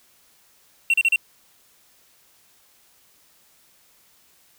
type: tone bursts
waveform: triangle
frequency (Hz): 2729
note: F7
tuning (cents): -41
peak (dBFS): -13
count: 4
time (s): 0.9-1.16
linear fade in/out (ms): 2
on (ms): 38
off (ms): 36
effects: white hiss -58 dBFS RMS until 4.58 s